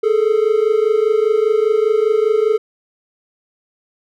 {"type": "tone pair together", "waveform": "triangle", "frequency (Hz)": [421.1, 446.1], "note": ["G#4", "A4"], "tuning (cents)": [24, 24], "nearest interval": "minor second", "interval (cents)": 100, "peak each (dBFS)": -13, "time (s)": [0.03, 2.58], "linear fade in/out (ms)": 10, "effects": []}